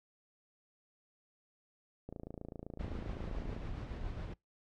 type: click train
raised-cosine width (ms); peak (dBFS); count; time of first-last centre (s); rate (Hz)
2; -31; 42; 2.09-3.565; 27.8
type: noise with tremolo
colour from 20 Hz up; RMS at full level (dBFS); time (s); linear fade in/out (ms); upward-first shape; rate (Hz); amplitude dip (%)
brown; -40; 2.79-4.34; 10; sine; 7.2; 30
effects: noise-tail reverb RT60 0.2 s tail -26 dB re dry + low-pass 4000 Hz 12 dB/octave